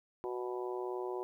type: harmonic tone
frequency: 123.47 Hz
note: B2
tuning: in tune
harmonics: 3 / 4 / 5 / 6 / 7 / 8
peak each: -37 / -45 / -48 / -47 / -48 / -46 dBFS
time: 0.24-1.23 s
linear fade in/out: 0 ms
effects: 12-bit